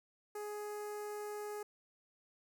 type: tone with notch filter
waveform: sawtooth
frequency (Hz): 417.5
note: G#4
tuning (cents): +9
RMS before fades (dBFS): -43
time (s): 0.35-1.63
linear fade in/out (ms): 5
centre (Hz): 3400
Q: 0.59
effects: none